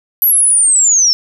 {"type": "linear sweep", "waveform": "sine", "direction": "down", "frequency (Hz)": [11920, 5274], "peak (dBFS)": -7, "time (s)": [0.22, 1.13], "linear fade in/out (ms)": 0, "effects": []}